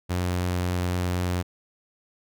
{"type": "tone", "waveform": "sawtooth", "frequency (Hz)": 89.6, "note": "F2", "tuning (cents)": 45, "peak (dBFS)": -20, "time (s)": [0.09, 1.43], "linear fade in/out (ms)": 20, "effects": []}